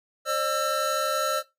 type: tone cluster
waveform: square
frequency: 535 / 607 / 1336 Hz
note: C5 / D#5 / E6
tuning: +38 / -43 / +23 cents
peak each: -31 / -30 / -27 dBFS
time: 0.25-1.43 s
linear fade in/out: 50 ms
effects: noise-tail reverb RT60 0.2 s tail -18 dB re dry + AAC 48 kbps